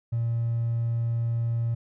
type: tone with hard clipping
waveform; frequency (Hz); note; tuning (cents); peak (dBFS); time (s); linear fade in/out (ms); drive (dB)
triangle; 116.54; A#2; 0; -24; 0.12-1.75; 10; 4
effects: none